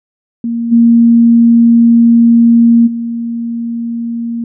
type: tone with level steps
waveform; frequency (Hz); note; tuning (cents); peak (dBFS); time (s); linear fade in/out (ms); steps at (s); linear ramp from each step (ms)
sine; 233.1; A#3; 0; -13 / -3 / -15; 0.44-4.44; 2; 0.71 / 2.86; 20
effects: none